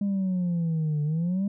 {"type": "exponential two-way sweep", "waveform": "sine", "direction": "down then up", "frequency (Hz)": [203.7, 147.1, 203.7], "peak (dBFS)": -21, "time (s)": [0.01, 1.48], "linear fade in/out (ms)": 5, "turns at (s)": 1.03, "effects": ["tanh soft clip ceiling -22 dBFS"]}